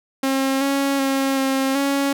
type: tone with pitch steps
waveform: sawtooth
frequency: 268.6 / 276.5 / 270.8 / 267.9 / 278.1 Hz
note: C4 / C#4 / C#4 / C4 / C#4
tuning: +46 / -4 / -40 / +41 / +6 cents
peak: -14 dBFS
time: 0.23-2.13 s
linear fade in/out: 5 ms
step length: 380 ms
effects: none